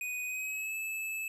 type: tone with pitch glide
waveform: square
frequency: 2489 to 2611 Hz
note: D#7 to E7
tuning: 0 to -17 cents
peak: -35 dBFS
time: 0.01-1.28 s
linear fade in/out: 2 ms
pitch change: +83 cents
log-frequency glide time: 0.25-0.76 s
effects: none